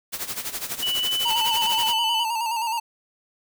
white noise with tremolo, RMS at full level -28 dBFS, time 0.12-1.94 s, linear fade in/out 20 ms, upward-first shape sine, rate 12 Hz, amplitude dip 75%
sine tone with pitch glide, 2960 to 2994 Hz, F#7 to F#7, 0 to +20 cents, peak -22 dBFS, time 0.82-2.24 s, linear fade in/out 10 ms, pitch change +20 cents, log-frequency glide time 1-1.08 s
square tone with vibrato, 912 Hz, A#5, 38 cents flat, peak -24 dBFS, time 1.25-2.8 s, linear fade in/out 10 ms, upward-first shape square, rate 9.5 Hz, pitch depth 54 cents each way
effects none

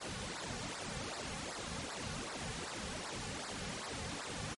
pink noise with flanger, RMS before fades -42 dBFS, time 0-4.55 s, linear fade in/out 20 ms, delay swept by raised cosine 0.31 to 3.21 ms, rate 2.6 Hz, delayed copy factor -1, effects low-pass 9000 Hz 12 dB/octave + MP3 48 kbps

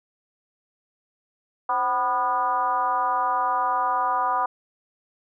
sine tone with frequency modulation, 987.8 Hz, B5, in tune, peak -20 dBFS, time 1.69-4.46 s, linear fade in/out 5 ms, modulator 232 Hz, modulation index 1.2, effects none

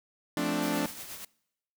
sawtooth chord, D minor seventh, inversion first, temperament equal, 174.61 / 220 / 261.6 / 293.7 Hz, F3 / A3 / C4 / D4, 0 / 0 / 0 / 0 cents, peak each -31 / -31 / -31 / -26 dBFS, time 0.37-0.86 s, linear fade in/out 2 ms
white noise with tremolo, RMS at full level -40 dBFS, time 0.62-1.25 s, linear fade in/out 5 ms, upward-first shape triangle, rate 8.4 Hz, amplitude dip 55%
effects noise-tail reverb RT60 0.8 s tail -24 dB re dry

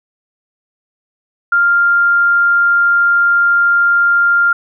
sine tone, 1396.9 Hz, F6, in tune, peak -8 dBFS, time 1.52-4.53 s, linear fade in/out 5 ms, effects none

